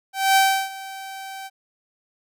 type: tone with ADSR envelope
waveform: sawtooth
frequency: 774 Hz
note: G5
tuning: 22 cents flat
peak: -9 dBFS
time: 0.13-1.5 s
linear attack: 230 ms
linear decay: 330 ms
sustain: -20 dB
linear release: 38 ms
effects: none